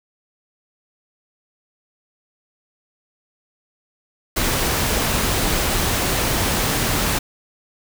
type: noise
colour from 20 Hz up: pink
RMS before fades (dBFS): -20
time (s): 4.36-7.19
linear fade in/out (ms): 10
effects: none